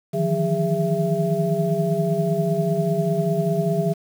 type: tone cluster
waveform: sine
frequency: 154.3 / 164.4 / 179.4 / 407.4 / 666 Hz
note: D#3 / E3 / F3 / G#4 / E5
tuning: -14 / -4 / +47 / -33 / +18 cents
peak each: -25 dBFS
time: 0.13-3.94 s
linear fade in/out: 20 ms
effects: 7-bit